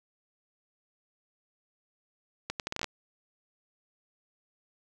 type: accelerating click train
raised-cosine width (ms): 0.2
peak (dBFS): -15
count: 9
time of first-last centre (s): 2.5-2.843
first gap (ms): 98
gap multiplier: 0.74
effects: none